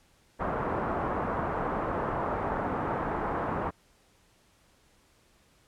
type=low-pass noise; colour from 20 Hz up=white; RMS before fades=-31 dBFS; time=0.39-3.71 s; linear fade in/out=20 ms; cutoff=1200 Hz; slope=24 dB/octave; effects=pink hiss -64 dBFS RMS until 5.67 s + low-pass 11000 Hz 12 dB/octave